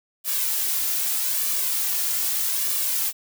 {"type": "noise with flanger", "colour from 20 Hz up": "blue", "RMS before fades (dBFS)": -24, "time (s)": [0.24, 3.13], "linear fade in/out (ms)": 50, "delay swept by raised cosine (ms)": [1.7, 2.9], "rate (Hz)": 0.81, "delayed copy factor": 0.5, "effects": []}